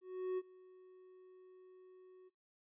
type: tone with ADSR envelope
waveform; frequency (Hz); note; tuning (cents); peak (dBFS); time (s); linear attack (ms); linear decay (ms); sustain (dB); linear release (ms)
triangle; 370; F#4; 0; -32; 0.01-2.3; 370; 39; -23; 25
effects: noise-tail reverb RT60 0.2 s tail -24 dB re dry + resampled to 8000 Hz